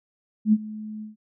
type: tone with ADSR envelope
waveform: sine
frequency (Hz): 214.6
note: A3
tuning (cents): -43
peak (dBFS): -12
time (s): 0.45-1.16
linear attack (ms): 78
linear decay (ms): 43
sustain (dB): -20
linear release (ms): 140
effects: none